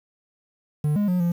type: tone with pitch steps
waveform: triangle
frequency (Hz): 149.7 / 206.2 / 180.3 / 172.5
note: D3 / G#3 / F#3 / F3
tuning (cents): +33 / -12 / -45 / -21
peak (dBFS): -17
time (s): 0.84-1.32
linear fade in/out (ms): 5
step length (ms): 120
effects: 8-bit